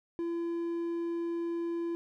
triangle tone, 338.7 Hz, E4, 47 cents sharp, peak -29 dBFS, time 0.19-1.95 s, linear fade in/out 0 ms, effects none

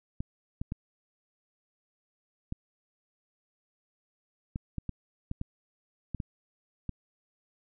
clicks, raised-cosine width 5 ms, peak -21 dBFS, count 12, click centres 0.205 / 0.615 / 0.721 / 2.524 / 4.559 / 4.783 / 4.893 / 5.314 / 5.414 / 6.147 / 6.202 / 6.893 s, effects none

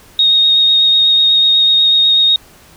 sine tone with vibrato, 3729 Hz, A#7, in tune, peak -7 dBFS, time 0.19-2.36 s, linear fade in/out 2 ms, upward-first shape sine, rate 8.1 Hz, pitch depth 12 cents each way, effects pink hiss -43 dBFS RMS until 2.76 s

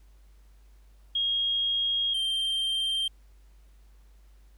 sine / triangle tone pair in turn, 3263 / 3159 Hz, G#7 / G7, -31 / +13 cents, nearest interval minor second, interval 56 cents, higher first, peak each -24 dBFS, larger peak neither, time 1.15-2.14 / 2.14-3.08 s, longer first, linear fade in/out 5 ms, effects added 50 Hz sine -52 dBFS peak until 4.57 s + pink hiss -68 dBFS RMS until 4.57 s

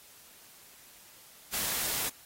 white noise, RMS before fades -32 dBFS, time 1.52-2.1 s, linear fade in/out 20 ms, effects white hiss -55 dBFS RMS until 2.25 s + AAC 48 kbps

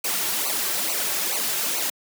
white noise with flanger, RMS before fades -25 dBFS, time 0.04-1.9 s, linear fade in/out 5 ms, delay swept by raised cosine 0.57 to 4.17 ms, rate 2.3 Hz, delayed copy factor -0.85, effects high-pass 200 Hz 12 dB/octave

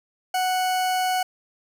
40% pulse tone, 740 Hz, F#5, in tune, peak -20 dBFS, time 0.34-1.23 s, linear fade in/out 5 ms, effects none

